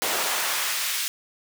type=noise with high-pass filter sweep; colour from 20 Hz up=pink; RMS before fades=-26 dBFS; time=0.02-1.08 s; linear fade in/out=0 ms; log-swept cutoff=450 to 2700 Hz; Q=0.75; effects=none